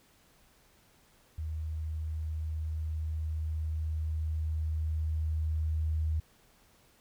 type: tone with level ramp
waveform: sine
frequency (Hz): 78.5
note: D#2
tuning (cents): +16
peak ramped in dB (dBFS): -33 to -27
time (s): 1.38-6.2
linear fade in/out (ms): 5
effects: pink hiss -64 dBFS RMS until 7 s